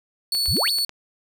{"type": "tone", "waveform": "40% pulse", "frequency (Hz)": 4435, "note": "C#8", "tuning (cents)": 0, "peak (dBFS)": -19, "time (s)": [0.32, 0.85], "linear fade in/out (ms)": 2}
{"type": "click train", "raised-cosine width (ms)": 0.2, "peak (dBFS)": -19, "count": 6, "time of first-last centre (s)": [0.35, 0.893], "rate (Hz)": 9.2}
{"type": "exponential sweep", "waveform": "sine", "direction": "up", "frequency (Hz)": [50.5, 5310], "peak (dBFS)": -22, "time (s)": [0.48, 0.71], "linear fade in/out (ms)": 5}
{"effects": []}